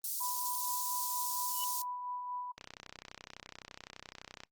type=high-pass noise; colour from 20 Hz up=white; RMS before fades=-37 dBFS; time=0.04-1.82 s; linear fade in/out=2 ms; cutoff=4900 Hz; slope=24 dB/octave
type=tone with tremolo; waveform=sine; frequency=989 Hz; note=B5; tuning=2 cents sharp; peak=-37 dBFS; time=0.2-2.52 s; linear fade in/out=10 ms; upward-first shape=sine; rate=4.3 Hz; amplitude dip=35%
type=tone with exponential growth; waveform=sine; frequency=2960 Hz; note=F#7; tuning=in tune; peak=-37 dBFS; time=1.46-1.64 s; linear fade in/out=0 ms; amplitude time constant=38 ms
type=click train; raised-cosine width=0.2 ms; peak=-28 dBFS; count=60; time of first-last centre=2.58-4.435 s; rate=31.8 Hz
effects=noise-tail reverb RT60 0.1 s tail -19 dB re dry + Opus 32 kbps